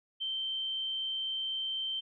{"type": "tone", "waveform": "sine", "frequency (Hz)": 3118, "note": "G7", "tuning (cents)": -10, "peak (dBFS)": -32, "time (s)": [0.2, 2.01], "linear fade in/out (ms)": 20, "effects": []}